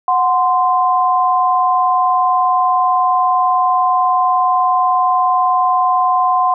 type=tone pair together; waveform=sine; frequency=735.4 / 1039 Hz; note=F#5 / C6; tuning=-11 / -12 cents; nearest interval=tritone; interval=599 cents; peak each=-14 / -13 dBFS; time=0.08-6.54 s; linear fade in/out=2 ms; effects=none